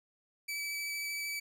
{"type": "tone with vibrato", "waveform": "sawtooth", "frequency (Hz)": 2300, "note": "D7", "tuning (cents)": -37, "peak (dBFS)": -32, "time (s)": [0.48, 1.4], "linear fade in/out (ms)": 10, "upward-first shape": "square", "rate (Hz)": 13, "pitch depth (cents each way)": 8, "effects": []}